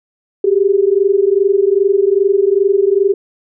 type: tone pair together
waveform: sine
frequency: 384.5 / 407 Hz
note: G4 / G#4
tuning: -33 / -35 cents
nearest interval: minor second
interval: 98 cents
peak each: -12 dBFS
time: 0.44-3.14 s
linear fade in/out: 5 ms
effects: none